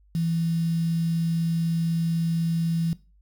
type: tone with quantisation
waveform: sine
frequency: 166 Hz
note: E3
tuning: 12 cents sharp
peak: -22 dBFS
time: 0.15-2.93 s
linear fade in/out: 0 ms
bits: 7
effects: noise-tail reverb RT60 0.3 s tail -18 dB re dry + added 50 Hz sine -55 dBFS peak until 3.21 s